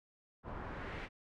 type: noise with low-pass filter sweep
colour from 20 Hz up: pink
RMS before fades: -44 dBFS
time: 0.43-1.09 s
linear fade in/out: 50 ms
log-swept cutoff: 1000 to 2500 Hz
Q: 1.5
effects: none